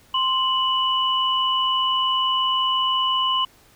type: tone pair together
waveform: sine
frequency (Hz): 1045.8 / 2960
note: C6 / F#7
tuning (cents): -1 / 0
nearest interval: octave + tritone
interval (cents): 1801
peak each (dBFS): -21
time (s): 0.14-3.45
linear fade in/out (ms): 5
effects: pink hiss -54 dBFS RMS until 3.75 s